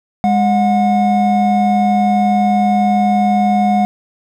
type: tone pair together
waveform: triangle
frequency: 205.3 / 727 Hz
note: G#3 / F#5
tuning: -20 / -31 cents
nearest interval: octave + minor seventh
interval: 2189 cents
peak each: -11 dBFS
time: 0.24-3.85 s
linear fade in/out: 0 ms
effects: none